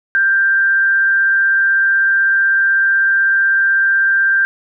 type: tone with frequency modulation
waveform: sine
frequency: 1579 Hz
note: G6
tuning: 12 cents sharp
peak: -10 dBFS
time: 0.15-4.45 s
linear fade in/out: 0 ms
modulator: 166 Hz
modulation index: 0.22
effects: none